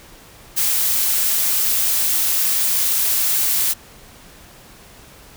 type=noise; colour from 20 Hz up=blue; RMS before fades=-18 dBFS; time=0.56-3.74 s; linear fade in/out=20 ms; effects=pink hiss -44 dBFS RMS until 5.36 s